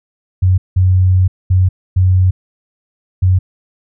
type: tone bursts at uneven times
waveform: sine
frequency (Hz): 92.5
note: F#2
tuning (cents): 0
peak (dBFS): -7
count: 5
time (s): 0.42-0.58 / 0.76-1.28 / 1.5-1.69 / 1.96-2.31 / 3.22-3.39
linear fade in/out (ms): 10
effects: none